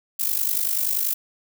violet noise with amplitude modulation, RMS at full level -20 dBFS, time 0.19-1.14 s, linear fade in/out 10 ms, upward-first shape sine, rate 50.3 Hz, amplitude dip 75%, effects none

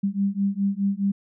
sine beating tone pair, 196 / 200.8 Hz, G3 / G3, 0 / +42 cents, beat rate 4.8 Hz, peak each -24 dBFS, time 0.03-1.12 s, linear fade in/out 10 ms, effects none

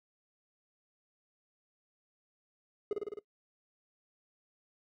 triangle tone with echo, 417.2 Hz, G#4, 8 cents sharp, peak -26 dBFS, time 2.91-2.93 s, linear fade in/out 2 ms, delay 52 ms, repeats 5, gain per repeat -2 dB, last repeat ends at 3.19 s, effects noise-tail reverb RT60 0.1 s tail -19 dB re dry + tanh soft clip ceiling -23 dBFS

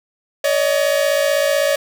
45% pulse tone pair together, 566.4 / 622.3 Hz, C#5 / D#5, +37 / 0 cents, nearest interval major second, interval 163 cents, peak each -16 / -19 dBFS, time 0.44-1.76 s, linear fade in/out 5 ms, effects 7-bit

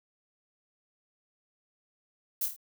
violet noise with echo, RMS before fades -30 dBFS, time 2.41-2.46 s, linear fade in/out 5 ms, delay 26 ms, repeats 4, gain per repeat -5 dB, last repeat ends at 2.564 s, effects none

